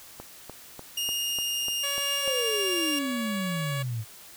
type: click train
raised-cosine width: 1 ms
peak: -25 dBFS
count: 8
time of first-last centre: 0.2-2.277 s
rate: 3.37 Hz
type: tone with pitch glide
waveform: sawtooth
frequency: 2840 to 2801 Hz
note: F7 to F7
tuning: +28 to +4 cents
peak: -24 dBFS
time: 0.97-2.99 s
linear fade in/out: 5 ms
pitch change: -24 cents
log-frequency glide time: 1.12-2.73 s
type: tone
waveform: 10% pulse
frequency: 564 Hz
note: C#5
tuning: 30 cents sharp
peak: -24 dBFS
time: 1.83-3.83 s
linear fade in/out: 10 ms
type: exponential sweep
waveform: sine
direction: down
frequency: 578 to 106.2 Hz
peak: -28 dBFS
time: 2.21-4.05 s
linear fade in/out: 50 ms
effects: white hiss -48 dBFS RMS until 4.36 s